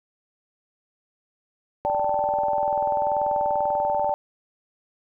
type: click train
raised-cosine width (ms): 1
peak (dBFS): -23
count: 47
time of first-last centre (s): 1.85-4.094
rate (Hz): 20.5
type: chord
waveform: sine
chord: D suspended fourth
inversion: none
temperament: just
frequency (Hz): 587.3 / 783.1 / 881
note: D5 / G5 / A5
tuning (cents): 0 / -2 / +2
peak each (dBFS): -25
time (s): 1.85-4.14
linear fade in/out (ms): 0
effects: none